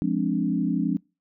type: chord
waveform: sine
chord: D half-diminished seventh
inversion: first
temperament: equal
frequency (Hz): 174.61 / 207.7 / 261.6 / 293.7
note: F3 / Ab3 / C4 / D4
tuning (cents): 0 / 0 / 0 / 0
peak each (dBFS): -27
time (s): 0.02-0.97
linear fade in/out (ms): 0
effects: noise-tail reverb RT60 0.3 s tail -26 dB re dry